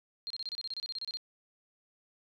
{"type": "tone bursts", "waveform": "sine", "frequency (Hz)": 4199, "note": "C8", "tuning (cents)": 5, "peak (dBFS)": -35, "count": 15, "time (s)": [0.27, 1.171], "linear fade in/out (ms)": 0, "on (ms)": 33, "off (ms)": 29, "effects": []}